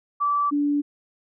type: tone pair in turn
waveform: sine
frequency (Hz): 1159 / 289.8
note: D6 / D4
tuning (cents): -23 / -23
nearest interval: 2 octaves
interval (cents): 2400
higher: first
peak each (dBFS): -19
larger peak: neither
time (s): 0.2-0.51 / 0.51-0.82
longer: neither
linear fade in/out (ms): 20
effects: none